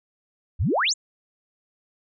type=exponential sweep; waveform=sine; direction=up; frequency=61.74 to 7902 Hz; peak=-19 dBFS; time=0.59-0.94 s; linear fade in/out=20 ms; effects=none